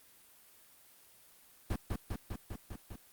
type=noise with echo; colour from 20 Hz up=brown; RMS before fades=-33 dBFS; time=1.7-1.76 s; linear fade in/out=5 ms; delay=200 ms; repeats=6; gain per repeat=-2 dB; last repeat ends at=2.96 s; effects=white hiss -61 dBFS RMS until 3.12 s + Opus 32 kbps